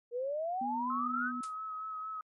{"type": "exponential sweep", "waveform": "sine", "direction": "up", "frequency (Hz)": [467.8, 1580], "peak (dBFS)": -32, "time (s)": [0.11, 1.32], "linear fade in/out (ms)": 50}
{"type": "tone", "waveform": "sine", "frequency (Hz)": 245.8, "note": "B3", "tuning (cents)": -8, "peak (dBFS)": -37, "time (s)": [0.61, 1.41], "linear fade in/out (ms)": 5}
{"type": "tone with vibrato", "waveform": "sine", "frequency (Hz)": 1282, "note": "E6", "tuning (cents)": -49, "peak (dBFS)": -37, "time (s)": [0.9, 2.21], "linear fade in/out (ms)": 2, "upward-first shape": "sine", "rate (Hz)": 4.4, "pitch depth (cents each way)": 22}
{"type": "noise with exponential decay", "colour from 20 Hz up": "blue", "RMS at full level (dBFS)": -39, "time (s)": [1.43, 1.55], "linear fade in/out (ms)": 5, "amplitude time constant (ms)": 25}
{"effects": ["MP3 48 kbps"]}